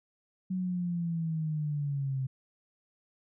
sine linear sweep, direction down, 187 to 130.4 Hz, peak -29 dBFS, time 0.5-2.27 s, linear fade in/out 10 ms, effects none

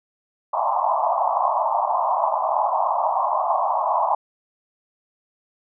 white band-pass noise, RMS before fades -21 dBFS, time 0.53-4.15 s, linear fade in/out 5 ms, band 620 to 1100 Hz, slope 96 dB/octave, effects none

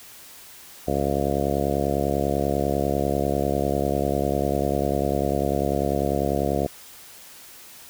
harmonic tone, 70.1 Hz, C#2, 20 cents sharp, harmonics 1 / 2 / 3 / 4 / 5 / 6 / 7 / 8 / 9 / 10, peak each -30 / -30 / -30 / -30 / -30 / -30 / -30 / -30 / -30 / -30 dBFS, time 0.87-6.67 s, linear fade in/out 10 ms, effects white hiss -45 dBFS RMS until 7.89 s

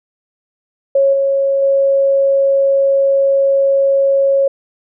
sine tone with level steps, 549 Hz, C#5, 17 cents flat, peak -8 / -11 / -9 dBFS, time 0.95-4.48 s, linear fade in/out 5 ms, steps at 1.13 / 1.62 s, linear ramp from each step 5 ms, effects none

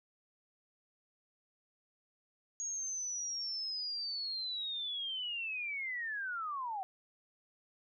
sine linear sweep, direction down, 6645 to 740 Hz, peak -36 dBFS, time 2.6-6.83 s, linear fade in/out 0 ms, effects none

